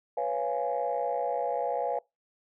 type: chord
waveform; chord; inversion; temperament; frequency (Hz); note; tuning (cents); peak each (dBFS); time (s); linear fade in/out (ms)
sine; C# dominant seventh; third; equal with one note detuned; 493.9 / 554.4 / 690 / 830.6; B4 / C#5 / E#5 / G#5; 0 / 0 / -21 / 0; -32; 0.17-1.99; 5
effects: noise-tail reverb RT60 0.2 s tail -23 dB re dry + tanh soft clip ceiling -19 dBFS